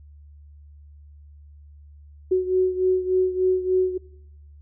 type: beating tone pair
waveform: sine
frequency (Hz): 370 / 373.4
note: F#4 / F#4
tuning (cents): 0 / +16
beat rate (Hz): 3.4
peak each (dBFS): -19 / -24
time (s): 2.31-3.98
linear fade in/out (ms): 10
effects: noise-tail reverb RT60 1.0 s tail -24 dB re dry + added 73 Hz sine -44 dBFS peak until 4.61 s